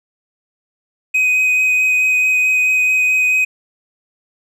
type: tone with vibrato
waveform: triangle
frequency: 2511 Hz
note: D#7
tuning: 15 cents sharp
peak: -10 dBFS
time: 1.14-3.45 s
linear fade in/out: 10 ms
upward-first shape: sine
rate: 4.6 Hz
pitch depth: 9 cents each way
effects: none